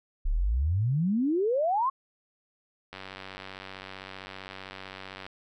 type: exponential sweep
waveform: sine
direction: up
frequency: 31.84 to 1108.7 Hz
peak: -23 dBFS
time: 0.25-1.9 s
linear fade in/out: 10 ms
type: click train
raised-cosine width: 0.3 ms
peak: -24 dBFS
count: 224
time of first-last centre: 2.93-5.265 s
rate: 95.5 Hz
effects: none